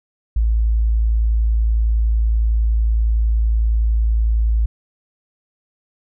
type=tone; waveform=sine; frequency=55.4 Hz; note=A1; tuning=13 cents sharp; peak=-13 dBFS; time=0.36-4.66 s; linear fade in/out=5 ms; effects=none